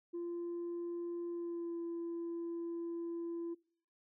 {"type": "tone with pitch glide", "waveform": "sine", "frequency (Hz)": [344.4, 338.3], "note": ["F4", "E4"], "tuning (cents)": [-24, 45], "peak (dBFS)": -36, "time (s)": [0.13, 3.55], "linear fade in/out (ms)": 20, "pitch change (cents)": -31, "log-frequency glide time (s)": [1.29, 1.78], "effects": ["noise-tail reverb RT60 0.6 s tail -26 dB re dry", "tanh soft clip ceiling -36 dBFS"]}